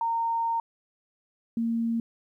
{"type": "tone pair in turn", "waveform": "sine", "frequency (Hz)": [920, 230], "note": ["A#5", "A#3"], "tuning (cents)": [-23, -23], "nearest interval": "2 octaves", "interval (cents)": 2400, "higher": "first", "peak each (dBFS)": -24, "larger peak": "neither", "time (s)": [[0.01, 0.6], [1.57, 2]], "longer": "first", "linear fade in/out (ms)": 2, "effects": ["11-bit"]}